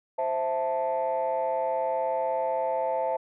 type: chord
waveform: sine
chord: A minor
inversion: first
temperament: equal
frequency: 523.3 / 659.3 / 880 Hz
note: C5 / E5 / A5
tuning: 0 / 0 / 0 cents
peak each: -28 dBFS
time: 0.18-3.17 s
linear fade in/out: 10 ms
effects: tanh soft clip ceiling -19 dBFS